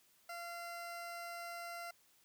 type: tone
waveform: 20% pulse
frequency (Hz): 688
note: F5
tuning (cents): -26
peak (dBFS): -39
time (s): 0.29-1.91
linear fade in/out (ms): 5
effects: white hiss -70 dBFS RMS until 2.24 s